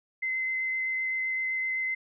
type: tone with vibrato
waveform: sine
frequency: 2058 Hz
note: C7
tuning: 29 cents flat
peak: -27 dBFS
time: 0.22-1.95 s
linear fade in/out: 10 ms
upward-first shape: sine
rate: 7.8 Hz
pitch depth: 9 cents each way
effects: none